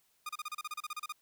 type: tone bursts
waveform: sawtooth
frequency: 1222 Hz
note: D#6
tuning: 32 cents flat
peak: -33 dBFS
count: 14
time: 0.26-1.124 s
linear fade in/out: 5 ms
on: 32 ms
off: 32 ms
effects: white hiss -72 dBFS RMS until 1.21 s